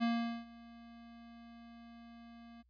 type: tone with ADSR envelope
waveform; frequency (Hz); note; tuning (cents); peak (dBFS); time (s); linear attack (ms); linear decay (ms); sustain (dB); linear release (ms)
square; 233.1; A#3; 0; -30; 0-2.63; 29; 420; -23; 24
effects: added 60 Hz sine -68 dBFS peak until 2.69 s + resampled to 11025 Hz